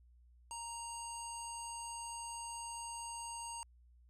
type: tone with low-pass filter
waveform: square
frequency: 932.3 Hz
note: A#5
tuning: in tune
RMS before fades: -45 dBFS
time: 0.51-3.63 s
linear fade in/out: 0 ms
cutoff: 8100 Hz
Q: 9.9
effects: added 60 Hz sine -61 dBFS peak until 4.09 s